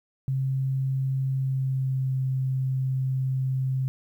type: tone with pitch glide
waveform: sine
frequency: 133.4 to 131.56 Hz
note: C3 to C3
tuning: +34 to +10 cents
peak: -23 dBFS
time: 0.28-3.88 s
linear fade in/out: 0 ms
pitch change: -24 cents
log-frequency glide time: 1.29-2.17 s
effects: 10-bit